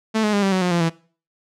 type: tone with pitch steps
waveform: sawtooth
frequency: 220 / 211.2 / 202.7 / 194.53 / 186.71 / 179.21 / 172.01 / 165.1 Hz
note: A3 / G#3 / G#3 / G3 / F#3 / F3 / F3 / E3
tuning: 0 / +29 / -42 / -13 / +16 / +45 / -26 / +3 cents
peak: -13 dBFS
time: 0.14-0.9 s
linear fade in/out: 20 ms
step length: 95 ms
effects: noise-tail reverb RT60 0.4 s tail -20 dB re dry + low-pass 7000 Hz 12 dB/octave